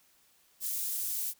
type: high-pass noise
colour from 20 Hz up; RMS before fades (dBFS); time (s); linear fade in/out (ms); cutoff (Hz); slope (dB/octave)
pink; -34; 0.6-1.34; 50; 11000; 12
effects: white hiss -66 dBFS RMS until 1.39 s